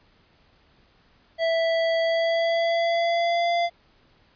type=tone with pitch glide; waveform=square; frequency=659.3 to 688.5 Hz; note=E5 to F5; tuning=0 to -25 cents; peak=-21 dBFS; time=1.38-3.7 s; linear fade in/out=50 ms; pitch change=+75 cents; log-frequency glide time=2.01-3.51 s; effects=pink hiss -60 dBFS RMS until 4.35 s + resampled to 11025 Hz